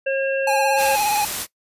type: harmonic tone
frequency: 541 Hz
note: C#5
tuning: 42 cents flat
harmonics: 1 / 3 / 5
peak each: -19 / -27 / -29 dBFS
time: 0.06-0.96 s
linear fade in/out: 10 ms
type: tone with vibrato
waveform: square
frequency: 834 Hz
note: G#5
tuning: 7 cents sharp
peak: -19 dBFS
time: 0.47-1.25 s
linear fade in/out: 5 ms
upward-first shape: triangle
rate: 17 Hz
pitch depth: 54 cents each way
type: noise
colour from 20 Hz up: white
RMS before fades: -26 dBFS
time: 0.76-1.47 s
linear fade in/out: 50 ms
effects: noise-tail reverb RT60 0.1 s tail -19 dB re dry + resampled to 32000 Hz